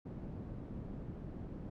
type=low-pass noise; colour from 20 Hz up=white; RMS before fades=-45 dBFS; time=0.05-1.7 s; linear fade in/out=10 ms; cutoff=220 Hz; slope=12 dB/octave; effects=none